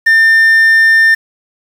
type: tone with quantisation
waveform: triangle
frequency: 1800 Hz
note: A6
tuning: 39 cents sharp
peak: -3 dBFS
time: 0.06-1.15 s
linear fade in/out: 10 ms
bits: 5
effects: none